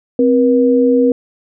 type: tone pair together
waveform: sine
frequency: 261.4 / 480.2 Hz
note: C4 / B4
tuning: -1 / -49 cents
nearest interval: major seventh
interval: 1052 cents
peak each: -11 dBFS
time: 0.19-1.12 s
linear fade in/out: 2 ms
effects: none